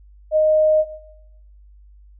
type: tone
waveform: sine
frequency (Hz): 620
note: D#5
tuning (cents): -6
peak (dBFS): -12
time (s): 0.31-0.85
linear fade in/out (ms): 50
effects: noise-tail reverb RT60 0.9 s tail -17 dB re dry + added 50 Hz sine -44 dBFS peak until 2.19 s